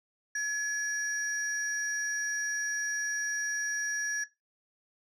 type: tone pair together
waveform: sine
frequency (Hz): 1700 / 5718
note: G#6 / F8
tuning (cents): +40 / +40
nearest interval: octave + major sixth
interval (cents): 2100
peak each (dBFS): -28 / -34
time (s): 0.35-4.24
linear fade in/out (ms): 5
effects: noise-tail reverb RT60 0.2 s tail -17 dB re dry + tanh soft clip ceiling -26 dBFS